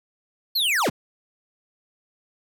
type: linear sweep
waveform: square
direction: down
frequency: 4435 to 60 Hz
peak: -20 dBFS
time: 0.55-0.9 s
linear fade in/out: 10 ms
effects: none